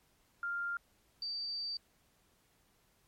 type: tone pair in turn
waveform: sine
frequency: 1396.9 / 4637 Hz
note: F6 / D8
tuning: 0 / -23 cents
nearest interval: octave + major sixth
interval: 2077 cents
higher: second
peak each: -34 / -36 dBFS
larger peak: first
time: 0.43-0.77 / 1.22-1.77 s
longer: second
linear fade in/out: 2 ms
effects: pink hiss -71 dBFS RMS until 3.07 s + MP3 64 kbps